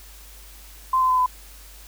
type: tone with pitch steps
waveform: sine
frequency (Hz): 1038 / 1027.3 / 1016.6 / 1006.1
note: C6 / C6 / B5 / B5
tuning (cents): -14 / -32 / +50 / +32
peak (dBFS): -16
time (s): 0.93-1.262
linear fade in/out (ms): 5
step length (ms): 83
effects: added 50 Hz sine -44 dBFS peak until 1.87 s + white hiss -47 dBFS RMS until 1.87 s